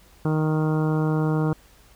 harmonic tone, 155.56 Hz, D#3, in tune, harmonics 1 / 2 / 3 / 4 / 5 / 6 / 7 / 8 / 9, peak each -21 / -26 / -29 / -37 / -36 / -38 / -38 / -40 / -39 dBFS, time 0.25-1.53 s, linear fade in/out 2 ms, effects added 50 Hz sine -55 dBFS peak until 1.95 s + pink hiss -55 dBFS RMS until 1.95 s

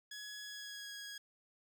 15% pulse tone with pitch glide, 1680 to 1655 Hz, G#6 to G#6, +19 to -6 cents, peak -39 dBFS, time 0.11-1.18 s, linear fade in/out 5 ms, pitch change -25 cents, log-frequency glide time 0.43-0.93 s, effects none

